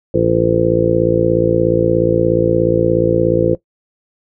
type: harmonic tone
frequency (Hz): 56.9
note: A#1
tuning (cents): -41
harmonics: 1 / 2 / 3 / 4 / 5 / 6 / 7 / 8 / 9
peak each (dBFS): -28 / -21 / -20 / -28 / -24 / -16 / -24 / -16 / -16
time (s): 0.14-3.55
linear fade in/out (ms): 5
effects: noise-tail reverb RT60 0.1 s tail -17 dB re dry